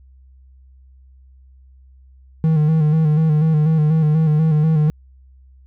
triangle tone with vibrato, 155.56 Hz, D#3, in tune, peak -10 dBFS, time 2.44-4.9 s, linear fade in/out 0 ms, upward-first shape square, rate 4.1 Hz, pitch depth 45 cents each way, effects added 65 Hz sine -44 dBFS peak until 5.66 s

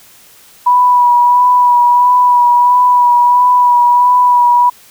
sine tone with vibrato, 979 Hz, B5, 15 cents flat, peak -5 dBFS, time 0.66-4.7 s, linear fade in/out 10 ms, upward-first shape sine, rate 1.5 Hz, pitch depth 21 cents each way, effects white hiss -42 dBFS RMS until 4.9 s

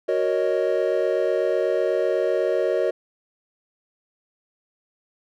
triangle chord, D# minor seventh, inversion first, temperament equal, 370 / 466.2 / 554.4 / 622.3 Hz, F#4 / A#4 / C#5 / D#5, 0 / 0 / 0 / 0 cents, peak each -23 dBFS, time 0.08-2.91 s, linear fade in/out 10 ms, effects none

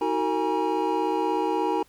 triangle tone cluster, 318.9 / 375.5 / 455.6 / 826 / 954 Hz, D#4 / F#4 / A#4 / G#5 / A#5, +43 / +26 / -40 / -10 / +40 cents, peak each -27 dBFS, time 0.01-1.83 s, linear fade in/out 5 ms, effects pink hiss -59 dBFS RMS until 1.88 s

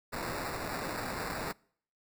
violet noise with sample-and-hold, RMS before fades -37 dBFS, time 0.12-1.53 s, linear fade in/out 20 ms, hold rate 3150 Hz, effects noise-tail reverb RT60 0.6 s tail -26 dB re dry

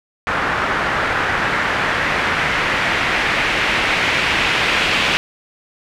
white noise with low-pass filter sweep, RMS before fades -18 dBFS, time 0.27-5.17 s, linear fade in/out 0 ms, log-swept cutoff 1500 to 2700 Hz, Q 1.7, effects none

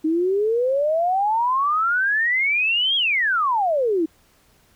sine exponential two-way sweep, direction up then down, 307.1 to 3322 to 307.1 Hz, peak -17 dBFS, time 0.04-4.06 s, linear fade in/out 10 ms, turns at 2.96 s, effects pink hiss -58 dBFS RMS until 4.75 s

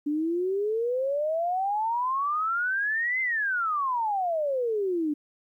sine exponential two-way sweep, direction up then down, 288.1 to 2093 to 288.1 Hz, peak -24 dBFS, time 0.06-5.14 s, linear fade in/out 10 ms, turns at 3.21 s, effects 11-bit

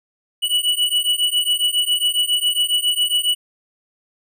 square beating tone pair, 2942 / 2949.3 Hz, F#7 / F#7, -11 / -6 cents, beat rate 7.3 Hz, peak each -20 dBFS, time 0.42-3.35 s, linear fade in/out 20 ms, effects none

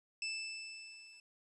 25% pulse tone with level ramp, 2637 Hz, E7, in tune, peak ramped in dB -32 to -52 dBFS, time 0.22-1.2 s, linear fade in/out 2 ms, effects resampled to 22050 Hz + 12-bit

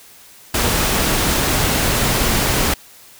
pink noise, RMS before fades -17 dBFS, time 0.54-2.74 s, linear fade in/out 5 ms, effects white hiss -44 dBFS RMS until 3.19 s

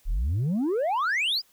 sine exponential sweep, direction up, 32.29 to 5140 Hz, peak -20 dBFS, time 0.05-1.42 s, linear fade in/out 50 ms, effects tanh soft clip ceiling -22 dBFS + white hiss -62 dBFS RMS until 1.52 s

